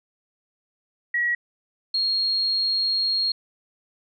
sine tone pair in turn, 1916 / 4265 Hz, A#6 / C8, +47 / +32 cents, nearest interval octave + major second, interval 1385 cents, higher second, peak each -20 dBFS, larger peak neither, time 1.14-1.35 / 1.94-3.32 s, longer second, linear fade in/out 5 ms, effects none

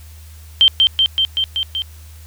sine tone with echo, 3136 Hz, G7, in tune, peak -6 dBFS, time 0.61-0.68 s, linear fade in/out 0 ms, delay 190 ms, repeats 6, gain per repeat -2 dB, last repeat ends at 1.82 s, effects added 78 Hz sine -36 dBFS peak until 2.26 s + white hiss -47 dBFS RMS until 2.26 s

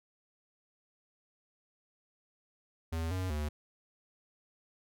square tone with pitch steps, 81.9 / 92.7 / 75.1 Hz, E2 / F#2 / D2, -11 / +4 / +39 cents, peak -33 dBFS, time 2.92-3.49 s, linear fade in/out 10 ms, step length 190 ms, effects none

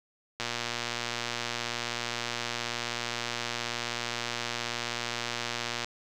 click train, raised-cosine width 0.2 ms, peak -14 dBFS, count 649, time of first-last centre 0.4-5.845 s, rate 119 Hz, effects none

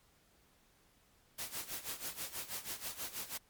white noise with tremolo, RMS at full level -40 dBFS, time 1.38-3.38 s, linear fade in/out 10 ms, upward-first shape sine, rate 6.2 Hz, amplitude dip 80%, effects pink hiss -69 dBFS RMS until 3.49 s + MP3 96 kbps

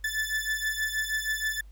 40% pulse beating tone pair, 1745 / 1751.3 Hz, A6 / A6, -15 / -9 cents, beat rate 6.3 Hz, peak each -30 dBFS, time 0.04-1.61 s, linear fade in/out 5 ms, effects added 50 Hz sine -45 dBFS peak until 1.71 s + pink hiss -67 dBFS RMS until 1.71 s

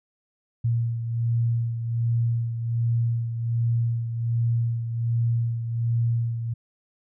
sine beating tone pair, 116.54 / 117.84 Hz, A#2 / A#2, 0 / +19 cents, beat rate 1.3 Hz, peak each -22 / -30 dBFS, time 0.64-6.54 s, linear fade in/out 10 ms, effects none

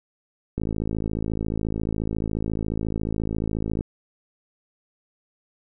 click train, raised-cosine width 3 ms, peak -14 dBFS, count 176, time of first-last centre 0.58-3.809 s, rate 54.2 Hz, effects none

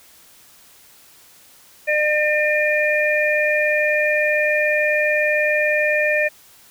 harmonic tone, 603 Hz, D5, 46 cents sharp, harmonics 1 / 3 / 4, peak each -19 / -20 / -21 dBFS, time 1.87-6.29 s, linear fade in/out 20 ms, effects white hiss -49 dBFS RMS until 6.7 s

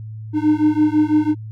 triangle beating tone pair, 301.5 / 307.5 Hz, D4 / D#4, +46 / -20 cents, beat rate 6 Hz, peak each -14 dBFS, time 0.33-1.35 s, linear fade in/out 50 ms, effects added 109 Hz sine -29 dBFS peak until 1.51 s

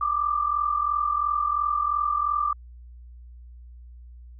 sine tone pair together, 1174 / 1216.9 Hz, D6 / D#6, -1 / -39 cents, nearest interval minor second, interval 62 cents, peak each -23 / -27 dBFS, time 0.01-2.53 s, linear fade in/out 5 ms, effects added 60 Hz sine -42 dBFS peak until 4.39 s

